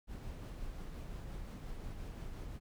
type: noise with tremolo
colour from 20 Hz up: brown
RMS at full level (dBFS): -43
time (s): 0.07-2.6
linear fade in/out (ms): 50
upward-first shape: triangle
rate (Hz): 5.7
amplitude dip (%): 30
effects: none